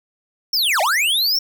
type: linear two-way sweep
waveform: square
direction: down then up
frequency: 5588 to 587.3 to 5588 Hz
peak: -16 dBFS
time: 0.53-1.39 s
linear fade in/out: 5 ms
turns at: 0.81 s
effects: 9-bit